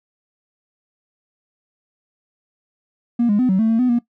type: tone with pitch steps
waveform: triangle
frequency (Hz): 237.3 / 205.9 / 253.3 / 188.6 / 222.4 / 226 / 251.1 / 238.2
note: A#3 / G#3 / B3 / F#3 / A3 / A3 / B3 / A#3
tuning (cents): +31 / -15 / +44 / +33 / +19 / +47 / +29 / +38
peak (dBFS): -10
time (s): 3.19-3.99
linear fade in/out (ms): 10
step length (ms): 100
effects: noise-tail reverb RT60 0.1 s tail -20 dB re dry + tanh soft clip ceiling -10 dBFS